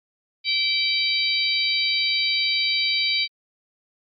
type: harmonic tone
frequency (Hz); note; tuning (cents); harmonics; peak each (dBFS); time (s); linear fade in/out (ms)
773; G5; -24; 3 / 4 / 5 / 6; -24 / -28 / -24 / -24; 0.44-3.28; 50
effects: MP3 64 kbps